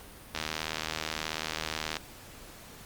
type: click train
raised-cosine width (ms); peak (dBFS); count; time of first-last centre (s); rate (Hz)
0.2; -14; 128; 0.35-1.968; 78.5
effects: pink hiss -49 dBFS RMS until 2.85 s + Opus 48 kbps